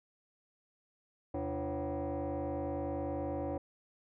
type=tone with frequency modulation; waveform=sine; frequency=130.81 Hz; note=C3; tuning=in tune; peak=-32 dBFS; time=1.34-3.58 s; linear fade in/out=5 ms; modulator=211 Hz; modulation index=2.9; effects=tanh soft clip ceiling -31 dBFS